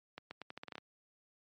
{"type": "accelerating click train", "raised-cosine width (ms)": 0.3, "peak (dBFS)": -28, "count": 10, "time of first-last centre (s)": [0.18, 0.781], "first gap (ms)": 130, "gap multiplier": 0.82, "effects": ["high-pass 150 Hz 12 dB/octave", "MP3 48 kbps"]}